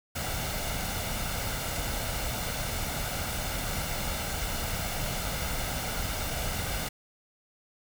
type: noise with comb filter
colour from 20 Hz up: pink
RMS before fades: -32 dBFS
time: 0.15-6.89 s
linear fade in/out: 10 ms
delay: 1.4 ms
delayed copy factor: +0.5
effects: none

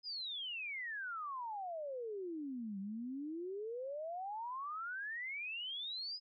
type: exponential two-way sweep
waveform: sine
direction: down then up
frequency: 5090 to 190.6 to 5090 Hz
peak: -40 dBFS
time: 0.03-6.2 s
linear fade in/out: 50 ms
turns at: 2.79 s
effects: none

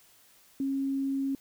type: tone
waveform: sine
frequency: 272.3 Hz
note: C#4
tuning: 31 cents flat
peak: -27 dBFS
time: 0.6-1.35 s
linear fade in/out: 2 ms
effects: white hiss -60 dBFS RMS until 1.4 s

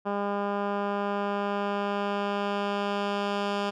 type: tone with low-pass filter sweep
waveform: 10% pulse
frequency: 202.2 Hz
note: G#3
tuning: 46 cents flat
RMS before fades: -29 dBFS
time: 0.05-3.71 s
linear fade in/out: 20 ms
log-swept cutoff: 1300 to 4200 Hz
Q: 0.87
effects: none

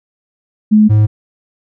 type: tone pair in turn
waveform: sine / triangle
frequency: 213.4 / 106.7 Hz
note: G#3 / G#2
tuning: +47 / +47 cents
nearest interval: octave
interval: 1200 cents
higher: first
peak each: -4 dBFS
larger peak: neither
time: 0.71-0.89 / 0.89-1.07 s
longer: neither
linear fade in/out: 20 ms
effects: none

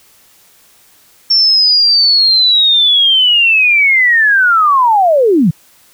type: linear sweep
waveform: sine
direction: down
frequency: 5450 to 139.2 Hz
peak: -6 dBFS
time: 1.3-5.51 s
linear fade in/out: 10 ms
effects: white hiss -47 dBFS RMS until 5.93 s

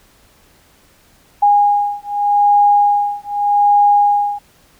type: beating tone pair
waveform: sine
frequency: 819 / 819.83 Hz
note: G#5 / G#5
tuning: -24 / -23 cents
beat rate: 0.83 Hz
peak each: -13 dBFS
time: 1.42-4.39 s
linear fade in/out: 10 ms
effects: pink hiss -51 dBFS RMS until 4.79 s

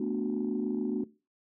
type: chord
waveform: sine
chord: B minor seventh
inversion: third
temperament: equal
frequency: 220 / 246.9 / 293.7 / 370 Hz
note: A3 / B3 / D4 / F#4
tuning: 0 / 0 / 0 / 0 cents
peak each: -33 dBFS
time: 0-1.04 s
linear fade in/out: 5 ms
effects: noise-tail reverb RT60 0.3 s tail -19 dB re dry + tanh soft clip ceiling -21 dBFS

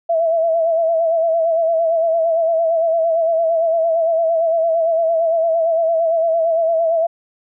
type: tone with vibrato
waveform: sine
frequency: 659.3 Hz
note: E5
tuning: in tune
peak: -13 dBFS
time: 0.09-7.07 s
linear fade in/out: 10 ms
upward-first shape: sine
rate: 8.8 Hz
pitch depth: 50 cents each way
effects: none

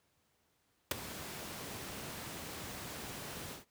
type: noise with ADSR envelope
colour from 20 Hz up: pink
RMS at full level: -27 dBFS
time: 0.91-3.65 s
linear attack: 4 ms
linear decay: 10 ms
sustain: -17 dB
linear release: 140 ms
effects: pink hiss -75 dBFS RMS until 3.7 s + high-pass 80 Hz 12 dB/octave

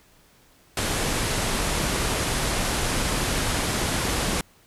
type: low-pass noise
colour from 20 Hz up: pink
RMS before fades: -25 dBFS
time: 0.77-4.41 s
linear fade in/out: 2 ms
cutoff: 12000 Hz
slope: 96 dB/octave
effects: pink hiss -57 dBFS RMS until 4.66 s

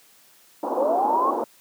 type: band-pass noise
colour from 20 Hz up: white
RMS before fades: -26 dBFS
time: 0.63-1.44 s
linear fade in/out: 2 ms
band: 250 to 1000 Hz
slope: 48 dB/octave
type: linear sweep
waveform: sine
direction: up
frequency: 493.5 to 1122 Hz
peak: -19 dBFS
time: 0.77-1.31 s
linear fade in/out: 5 ms
effects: white hiss -55 dBFS RMS until 1.6 s + high-pass 150 Hz 12 dB/octave

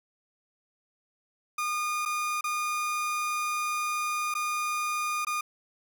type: tone with dropouts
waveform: 30% pulse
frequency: 1219 Hz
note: D#6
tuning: 36 cents flat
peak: -25 dBFS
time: 1.58-5.41 s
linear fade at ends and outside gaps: 5 ms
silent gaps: 2.053-2.058 / 2.41-2.44 / 4.341-4.35 / 5.249-5.268 s
effects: none

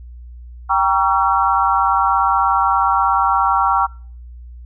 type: chord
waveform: sine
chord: G diminished seventh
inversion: none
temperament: just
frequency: 784 / 940.8 / 1128.9 / 1354.7 Hz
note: G5 / Bb5 / Db6 / Fb6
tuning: 0 / +16 / +31 / +47 cents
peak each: -18 dBFS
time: 0.69-3.87 s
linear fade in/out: 20 ms
effects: noise-tail reverb RT60 0.5 s tail -26 dB re dry + added 60 Hz sine -33 dBFS peak until 4.65 s

